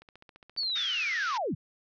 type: click train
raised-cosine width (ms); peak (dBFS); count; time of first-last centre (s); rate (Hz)
0.3; -35; 12; 0.02-0.768; 14.7
type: linear sweep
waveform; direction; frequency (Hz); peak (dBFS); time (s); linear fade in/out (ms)
sine; down; 4600 to 98; -28; 0.57-1.55; 10
type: band-pass noise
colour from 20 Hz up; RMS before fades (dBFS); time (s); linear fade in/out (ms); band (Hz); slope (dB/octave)
pink; -39; 0.75-1.38; 10; 1300 to 6000; 96
effects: none